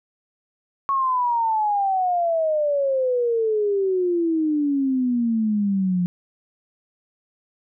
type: exponential sweep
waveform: sine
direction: down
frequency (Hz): 1108 to 175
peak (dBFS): -18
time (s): 0.89-6.06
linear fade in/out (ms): 0
effects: none